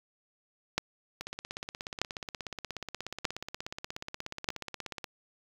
two click trains, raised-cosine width 0.2 ms, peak -20 / -10 dBFS, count 65 / 4, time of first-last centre 1.21-5.042 / 0.78-4.488 s, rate 16.7 / 0.809 Hz, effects 7-bit

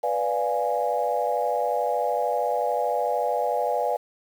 sine chord, B diminished seventh, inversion none, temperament equal, 493.9 / 587.3 / 698.5 / 830.6 Hz, B4 / D5 / F5 / Ab5, 0 / 0 / 0 / 0 cents, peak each -27 dBFS, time 0.03-3.97 s, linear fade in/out 10 ms, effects tanh soft clip ceiling -11 dBFS + 8-bit

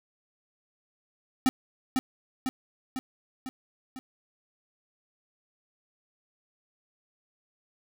square tone with echo, 260 Hz, C4, 11 cents flat, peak -19 dBFS, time 1.46-1.49 s, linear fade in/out 0 ms, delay 500 ms, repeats 5, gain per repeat -4 dB, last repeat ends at 3.99 s, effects none

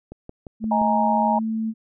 click train, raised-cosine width 2 ms, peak -23 dBFS, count 5, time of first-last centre 0.12-0.816 s, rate 5.75 Hz
sine tone with pitch glide, 220 to 221.7 Hz, A3 to A3, 0 to +13 cents, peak -22 dBFS, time 0.6-1.74 s, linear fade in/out 50 ms, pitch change +13 cents, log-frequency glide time 0.86-1.29 s
sine chord, D# suspended fourth, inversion none, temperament equal with one note detuned, 629.8 / 830.6 / 932.3 Hz, D#5 / G#5 / A#5, +21 / 0 / 0 cents, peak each -25 / -21 / -22 dBFS, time 0.71-1.39 s, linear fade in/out 5 ms
effects none

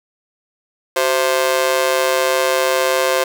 sawtooth tone with amplitude modulation, 523.3 Hz, C5, in tune, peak -6 dBFS, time 0.96-3.24 s, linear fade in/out 5 ms, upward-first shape sine, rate 145 Hz, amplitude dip 100%, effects none

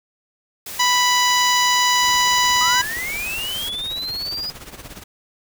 white noise, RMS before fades -32 dBFS, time 0.66-3.69 s, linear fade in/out 5 ms
harmonic tone, 987.8 Hz, B5, in tune, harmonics 1 / 2 / 3 / 4 / 5 / 6 / 7, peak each -18 / -21 / -23 / -24 / -25 / -26 / -26 dBFS, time 0.79-2.82 s, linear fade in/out 10 ms
pink noise with tremolo, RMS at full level -35 dBFS, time 2.02-5.04 s, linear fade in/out 10 ms, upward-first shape sine, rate 17 Hz, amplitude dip 70%
triangle linear sweep, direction up, 1219 to 4978 Hz, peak -23 dBFS, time 2.61-4.5 s, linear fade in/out 0 ms
effects none

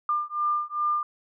sine beating tone pair, 1198 / 1200.5 Hz, D6 / D6, +34 / +38 cents, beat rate 2.5 Hz, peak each -27 dBFS, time 0.09-1.03 s, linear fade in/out 2 ms, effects none

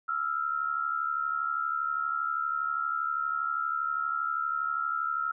sine tone pair together, 1313 / 1385.5 Hz, E6 / F6, -7 / -14 cents, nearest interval minor second, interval 93 cents, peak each -30 / -31 dBFS, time 0.08-5.32 s, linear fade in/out 10 ms, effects none

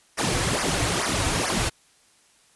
pink noise with flanger, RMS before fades -24 dBFS, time 0.17-1.7 s, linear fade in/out 20 ms, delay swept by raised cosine 0.25 to 5.05 ms, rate 2.3 Hz, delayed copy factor -0.9, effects white hiss -59 dBFS RMS until 2.55 s + resampled to 24000 Hz

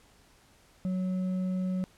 sine tone with hard clipping, 185 Hz, F#3, in tune, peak -29 dBFS, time 0.85-1.84 s, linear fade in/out 0 ms, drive 4 dB, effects pink hiss -61 dBFS RMS until 1.97 s + low-pass 11000 Hz 12 dB/octave

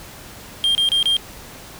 triangle tone bursts, 3200 Hz, G7, 35 cents sharp, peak -13 dBFS, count 4, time 0.64-1.167 s, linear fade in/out 0 ms, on 110 ms, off 29 ms, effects pink hiss -39 dBFS RMS until 1.79 s

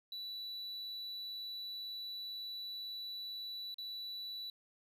triangle tone with dropouts, 3951 Hz, B7, in tune, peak -40 dBFS, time 0.12-4.5 s, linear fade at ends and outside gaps 2 ms, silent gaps 3.743-3.783 s, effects none

